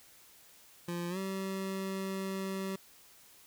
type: tone with pitch glide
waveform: 25% pulse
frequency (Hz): 173.2 to 192.18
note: F3 to G3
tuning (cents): -14 to -34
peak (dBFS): -31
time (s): 0.88-2.76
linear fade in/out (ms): 5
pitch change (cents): +180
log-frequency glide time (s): 1.09-1.18
effects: white hiss -59 dBFS RMS until 3.46 s